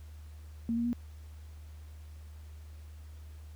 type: tone with pitch steps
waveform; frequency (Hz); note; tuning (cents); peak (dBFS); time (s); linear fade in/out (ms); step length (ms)
sine; 230.4 / 235 / 239.6; A#3 / A#3 / A#3; -20 / +14 / +48; -28; 0.69-0.93; 0; 80
effects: added 76 Hz sine -45 dBFS peak until 3.55 s + pink hiss -63 dBFS RMS until 3.55 s